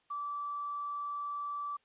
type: tone with quantisation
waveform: sine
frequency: 1160 Hz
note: D6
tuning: 22 cents flat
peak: -35 dBFS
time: 0.1-1.77 s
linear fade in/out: 10 ms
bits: 10
effects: white hiss -72 dBFS RMS until 1.84 s + resampled to 8000 Hz